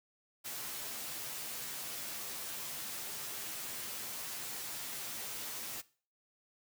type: noise with comb filter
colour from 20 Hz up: white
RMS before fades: -42 dBFS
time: 0.44-5.82 s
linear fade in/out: 20 ms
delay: 11 ms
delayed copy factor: -0.6
effects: noise-tail reverb RT60 0.4 s tail -19 dB re dry + high-pass 80 Hz 12 dB/octave